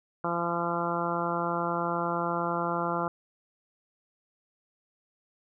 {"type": "harmonic tone", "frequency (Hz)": 171.2, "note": "F3", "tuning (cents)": -34, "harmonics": [1, 2, 3, 4, 5, 6, 7, 8], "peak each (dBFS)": [-35, -35, -35, -35, -35, -35, -35, -35], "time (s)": [0.24, 3.08], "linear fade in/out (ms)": 2, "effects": []}